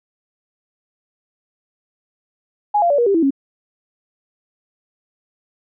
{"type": "tone with pitch steps", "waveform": "sine", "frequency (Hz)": [830.6, 690.4, 573.9, 477.1, 396.5, 329.6, 274], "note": ["G#5", "F5", "D5", "A#4", "G4", "E4", "C#4"], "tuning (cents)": [0, -20, -40, 40, 20, 0, -20], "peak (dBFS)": -12, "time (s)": [2.74, 3.307], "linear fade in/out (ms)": 10, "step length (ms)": 81, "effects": []}